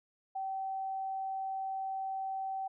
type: tone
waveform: sine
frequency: 770 Hz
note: G5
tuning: 31 cents flat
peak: -34 dBFS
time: 0.35-2.68 s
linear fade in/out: 10 ms
effects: none